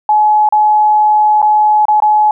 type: tone with dropouts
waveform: sine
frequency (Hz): 849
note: G#5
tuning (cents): +38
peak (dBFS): -6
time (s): 0.09-2.31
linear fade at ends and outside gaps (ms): 2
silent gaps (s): 0.489-0.524 / 1.418-1.426 / 1.854-1.883 / 2.002-2.022
effects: none